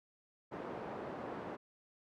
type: band-pass noise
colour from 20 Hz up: pink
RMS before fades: -44 dBFS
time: 0.51-1.57 s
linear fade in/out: 20 ms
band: 250 to 1000 Hz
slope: 12 dB/octave
effects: none